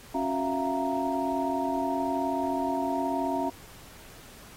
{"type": "tone cluster", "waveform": "sine", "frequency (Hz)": [275.4, 365.1, 665, 704, 931], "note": ["C#4", "F#4", "E5", "F5", "A#5"], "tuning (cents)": [-11, -23, 15, 14, -2], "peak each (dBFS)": [-30, -35, -32, -35, -31], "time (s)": [0.14, 3.5], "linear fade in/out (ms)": 10, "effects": ["pink hiss -50 dBFS RMS until 4.56 s", "AAC 48 kbps"]}